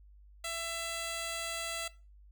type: tone with notch filter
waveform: 5% pulse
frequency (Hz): 668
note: E5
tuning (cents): +23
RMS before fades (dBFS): -38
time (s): 0.44-1.88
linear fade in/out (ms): 5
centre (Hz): 5500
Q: 2
effects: noise-tail reverb RT60 0.3 s tail -19 dB re dry + added 50 Hz sine -54 dBFS peak until 2.31 s